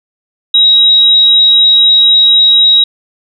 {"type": "tone", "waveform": "sine", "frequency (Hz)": 3824, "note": "A#7", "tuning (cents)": 43, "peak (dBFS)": -3, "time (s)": [0.54, 2.84], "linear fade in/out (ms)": 5, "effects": []}